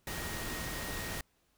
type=tone in noise; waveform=sine; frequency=1874 Hz; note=A#6; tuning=9 cents sharp; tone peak=-45 dBFS; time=0.07-1.21 s; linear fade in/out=2 ms; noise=pink; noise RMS=-39 dBFS; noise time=0.07-1.21 s; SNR=-9 dB; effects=pink hiss -73 dBFS RMS until 1.57 s